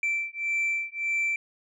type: beating tone pair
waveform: sine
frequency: 2337 / 2338.7 Hz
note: D7 / D7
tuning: -9 / -8 cents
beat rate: 1.7 Hz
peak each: -27 dBFS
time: 0.03-1.36 s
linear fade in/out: 2 ms
effects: tanh soft clip ceiling -22 dBFS